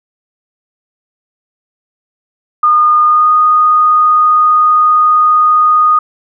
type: tone with pitch glide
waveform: sine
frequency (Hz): 1220 to 1235.6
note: D#6 to D#6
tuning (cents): -34 to -12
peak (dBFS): -5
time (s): 2.63-5.99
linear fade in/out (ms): 5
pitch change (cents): +22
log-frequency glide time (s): 3.05-3.31
effects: none